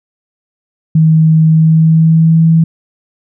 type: tone with pitch glide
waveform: sine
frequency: 159 to 163 Hz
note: D#3 to E3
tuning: +38 to -19 cents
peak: -4 dBFS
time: 0.95-2.64 s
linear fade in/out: 5 ms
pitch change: +43 cents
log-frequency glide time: 1.47-2.44 s
effects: none